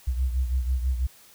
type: beating tone pair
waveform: sine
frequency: 63 / 69.1 Hz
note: B1 / C#2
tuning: +35 / -5 cents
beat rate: 6.1 Hz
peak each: -23 / -30 dBFS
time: 0.07-1.07 s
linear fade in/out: 10 ms
effects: white hiss -53 dBFS RMS until 1.34 s